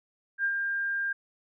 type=tone with ADSR envelope; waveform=sine; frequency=1600 Hz; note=G6; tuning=35 cents sharp; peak=-23 dBFS; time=0.38-1.13 s; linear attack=62 ms; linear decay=70 ms; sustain=-4 dB; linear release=8 ms; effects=none

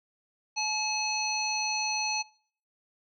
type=harmonic tone; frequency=857 Hz; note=A5; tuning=46 cents flat; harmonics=1 / 3 / 5 / 7; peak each=-33 / -33 / -33 / -33 dBFS; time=0.56-2.23 s; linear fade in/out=20 ms; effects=noise-tail reverb RT60 0.5 s tail -22 dB re dry

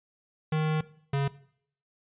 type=tone pair in turn; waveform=square; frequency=155.56 / 139.31 Hz; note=D#3 / C#3; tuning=0 / +9 cents; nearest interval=major second; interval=191 cents; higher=first; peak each=-25 dBFS; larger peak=neither; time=0.52-0.81 / 1.13-1.28 s; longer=first; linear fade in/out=5 ms; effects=noise-tail reverb RT60 0.6 s tail -18 dB re dry + resampled to 8000 Hz

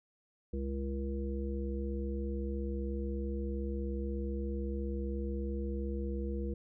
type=harmonic tone with a mistuned harmonic; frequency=68 Hz; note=C#2; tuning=33 cents flat; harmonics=1 / 3 / 5 / 7; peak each=-35 / -40 / -42 / -43 dBFS; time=0.53-6.54 s; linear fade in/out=5 ms; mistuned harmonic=1; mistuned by=-23 cents; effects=none

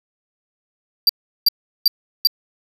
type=tone bursts; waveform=square; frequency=4699 Hz; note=D8; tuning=in tune; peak=-10 dBFS; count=4; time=1.07-2.272 s; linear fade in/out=2 ms; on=23 ms; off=370 ms; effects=none

